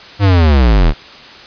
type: linear sweep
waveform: square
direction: down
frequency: 103.83 to 34 Hz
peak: -7 dBFS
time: 0.19-0.94 s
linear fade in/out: 50 ms
effects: white hiss -35 dBFS RMS until 1.46 s + resampled to 11025 Hz